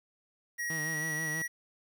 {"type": "tone with pitch glide", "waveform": "square", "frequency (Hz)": [1900, 1923.2], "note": ["A#6", "B6"], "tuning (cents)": [33, -46], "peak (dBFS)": -33, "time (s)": [0.58, 1.48], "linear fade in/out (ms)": 20, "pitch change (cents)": 21, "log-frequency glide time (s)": [0.92, 0.99]}
{"type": "tone with vibrato", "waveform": "sawtooth", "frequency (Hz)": 156.5, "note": "D#3", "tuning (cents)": 10, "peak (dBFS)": -34, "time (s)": [0.7, 1.42], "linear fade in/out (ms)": 2, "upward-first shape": "sine", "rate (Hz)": 6.2, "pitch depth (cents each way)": 64}
{"effects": ["10-bit"]}